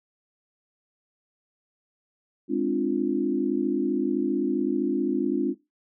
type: chord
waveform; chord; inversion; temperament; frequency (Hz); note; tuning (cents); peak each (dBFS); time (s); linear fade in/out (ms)
sine; D half-diminished seventh; second; equal with one note detuned; 207.7 / 261.6 / 297.1 / 349.2; Ab3 / C4 / D4 / F4; 0 / 0 / +20 / 0; -31 / -27 / -26 / -27; 2.48-5.55; 50
effects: noise-tail reverb RT60 0.2 s tail -17 dB re dry